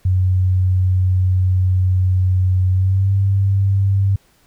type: tone with pitch glide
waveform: sine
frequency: 92.5 to 98 Hz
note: F#2 to G2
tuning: 0 to 0 cents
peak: -12 dBFS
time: 0.05-4.16 s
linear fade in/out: 5 ms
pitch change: +100 cents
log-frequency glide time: 2.7-3.12 s
effects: pink hiss -56 dBFS RMS until 4.46 s